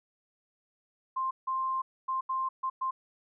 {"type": "tone bursts at uneven times", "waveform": "sine", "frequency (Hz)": 1051, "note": "C6", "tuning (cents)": 7, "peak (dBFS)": -28, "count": 6, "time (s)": [[1.16, 1.31], [1.47, 1.82], [2.08, 2.21], [2.29, 2.49], [2.63, 2.7], [2.81, 2.91]], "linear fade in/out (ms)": 10, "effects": []}